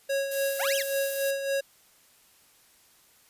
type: tone with tremolo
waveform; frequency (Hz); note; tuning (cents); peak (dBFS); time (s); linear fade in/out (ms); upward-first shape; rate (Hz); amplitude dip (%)
square; 550; C#5; -14; -25; 0.09-1.61; 10; sine; 3.6; 55
type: noise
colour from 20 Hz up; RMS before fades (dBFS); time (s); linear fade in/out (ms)
violet; -33; 0.31-1.31; 5
type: exponential two-way sweep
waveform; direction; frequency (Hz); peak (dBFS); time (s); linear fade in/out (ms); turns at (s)
20% pulse; up then down; 638 to 3400 to 1512; -24; 0.59-0.83; 10; 0.76
effects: white hiss -60 dBFS RMS until 3.29 s + resampled to 32000 Hz